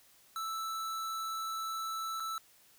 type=tone with dropouts; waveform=square; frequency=1318.5 Hz; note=E6; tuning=in tune; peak=-36 dBFS; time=0.36-2.38 s; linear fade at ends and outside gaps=1 ms; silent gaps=2.199-2.203 s; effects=white hiss -63 dBFS RMS until 2.78 s